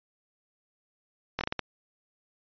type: slowing click train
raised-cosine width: 0.3 ms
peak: -13 dBFS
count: 6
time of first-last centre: 1.39-1.593 s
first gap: 20 ms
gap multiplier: 1.36
effects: resampled to 11025 Hz